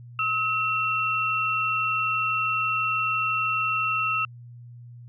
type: tone pair together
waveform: sine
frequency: 1286.7 / 2713 Hz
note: E6 / E7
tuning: -42 / +49 cents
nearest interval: octave + minor second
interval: 1291 cents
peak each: -25 dBFS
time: 0.19-4.25 s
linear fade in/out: 2 ms
effects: added 120 Hz sine -41 dBFS peak until 5.08 s